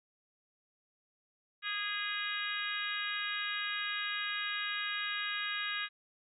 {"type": "harmonic tone with a mistuned harmonic", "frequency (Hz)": 412.3, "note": "G#4", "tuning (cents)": -13, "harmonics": [3, 4, 5, 6, 7, 8, 9], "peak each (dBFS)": [-43, -38, -42, -42, -43, -45, -42], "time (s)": [1.62, 5.89], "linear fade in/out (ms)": 50, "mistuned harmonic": 9, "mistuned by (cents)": 34, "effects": []}